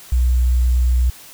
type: tone with sample-and-hold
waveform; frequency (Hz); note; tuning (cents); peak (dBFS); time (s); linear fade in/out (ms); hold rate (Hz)
sine; 61.74; B1; 0; -12; 0.12-1.1; 5; 7350
effects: white hiss -41 dBFS RMS until 1.33 s